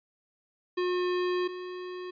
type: tone pair in turn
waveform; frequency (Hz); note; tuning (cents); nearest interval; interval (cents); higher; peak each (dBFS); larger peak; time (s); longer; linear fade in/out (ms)
square; 360.2 / 363.1; F#4 / F#4; -46 / -33; unison; 13; second; -27 / -37; first; 0.77-1.48 / 1.48-2.11; first; 10
effects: resampled to 11025 Hz